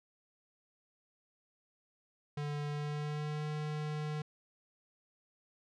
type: tone with pitch glide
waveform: square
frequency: 146.83 to 151.39 Hz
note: D3 to D#3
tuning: 0 to -47 cents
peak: -36 dBFS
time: 2.37-4.22 s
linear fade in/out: 5 ms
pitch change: +53 cents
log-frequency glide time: 2.69-3.48 s
effects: low-pass 5000 Hz 12 dB/octave